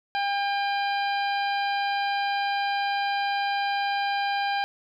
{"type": "harmonic tone with a mistuned harmonic", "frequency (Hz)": 802, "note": "G5", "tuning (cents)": 39, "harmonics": [1, 2, 3, 4, 5, 6], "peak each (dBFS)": [-25, -31, -35, -37, -39, -41], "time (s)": [0.15, 4.64], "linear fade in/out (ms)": 0, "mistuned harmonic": 4, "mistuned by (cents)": -39, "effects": ["10-bit"]}